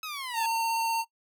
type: exponential sweep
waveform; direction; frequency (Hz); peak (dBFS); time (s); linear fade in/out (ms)
15% pulse; down; 1299 to 842; -28; 0.03-0.46; 2
type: tone with vibrato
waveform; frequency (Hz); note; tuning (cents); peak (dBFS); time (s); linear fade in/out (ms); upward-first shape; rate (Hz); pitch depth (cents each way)
square; 910; A#5; -42; -26; 0.33-1.05; 50; sine; 16; 10
effects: noise-tail reverb RT60 0.1 s tail -20 dB re dry